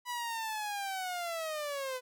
sawtooth linear sweep, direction down, 987.8 to 498.9 Hz, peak -31 dBFS, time 0.05-2.01 s, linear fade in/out 50 ms, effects none

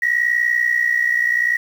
sine tone pair together, 1877 / 1937.6 Hz, A#6 / B6, +11 / -34 cents, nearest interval minor second, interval 55 cents, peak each -17 dBFS, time 0.02-1.57 s, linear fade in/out 5 ms, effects tanh soft clip ceiling -8 dBFS + 7-bit

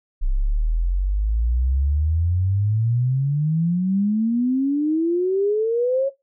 sine exponential sweep, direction up, 31.52 to 554 Hz, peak -17 dBFS, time 0.21-6.1 s, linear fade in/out 20 ms, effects noise-tail reverb RT60 0.2 s tail -20 dB re dry

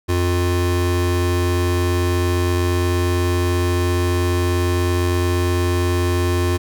square tone pair together, 88.5 / 354.2 Hz, F2 / F4, +23 / +24 cents, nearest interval 2 octaves, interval 2401 cents, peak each -18 / -22 dBFS, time 0.08-6.58 s, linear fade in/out 20 ms, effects none

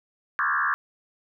sine tone with frequency modulation, 1396.9 Hz, F6, in tune, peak -21 dBFS, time 0.39-0.74 s, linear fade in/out 0 ms, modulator 73.8 Hz, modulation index 4.5, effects none

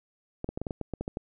clicks, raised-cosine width 2 ms, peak -19 dBFS, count 11, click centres 0.444 / 0.49 / 0.575 / 0.616 / 0.668 / 0.708 / 0.813 / 0.937 / 1.01 / 1.079 / 1.171 s, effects none

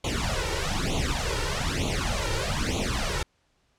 pink noise with flanger, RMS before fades -27 dBFS, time 0.04-3.23 s, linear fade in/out 5 ms, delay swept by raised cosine 0.29 to 2.19 ms, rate 1.1 Hz, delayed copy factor +0.95, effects pink hiss -69 dBFS RMS until 3.78 s + low-pass 7000 Hz 12 dB/octave

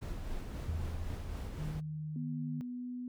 brown noise with tremolo, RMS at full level -39 dBFS, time 0.01-1.81 s, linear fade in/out 20 ms, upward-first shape sine, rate 3.8 Hz, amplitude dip 30%
sine tone with exponential decay, 81.2 Hz, E2, 26 cents flat, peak -32 dBFS, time 0.68-2.48 s, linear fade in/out 5 ms, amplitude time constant 390 ms
sine tone, 153.6 Hz, D#3, 22 cents flat, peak -37 dBFS, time 1.58-2.61 s, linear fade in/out 0 ms
sine tone with pitch glide, 244.3 to 247.7 Hz, B3 to B3, -19 to +5 cents, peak -38 dBFS, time 2.16-3.08 s, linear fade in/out 2 ms, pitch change +24 cents, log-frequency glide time 2.4-2.88 s
effects none

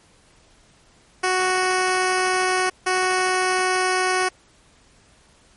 10% pulse tone pair in turn, 370 / 370 Hz, F#4 / F#4, 0 / 0 cents, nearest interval unison, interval 0 cents, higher neither, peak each -10 dBFS, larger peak neither, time 1.23-2.7 / 2.86-4.29 s, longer first, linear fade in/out 10 ms, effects pink hiss -55 dBFS RMS until 5.56 s + MP3 48 kbps

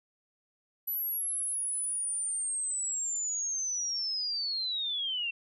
sine linear sweep, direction down, 11930 to 2690 Hz, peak -30 dBFS, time 0.87-5.31 s, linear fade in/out 10 ms, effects none

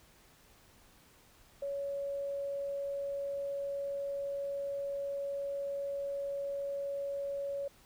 sine tone, 560 Hz, C#5, 18 cents sharp, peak -34 dBFS, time 1.62-7.68 s, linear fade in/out 5 ms, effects pink hiss -62 dBFS RMS until 7.85 s

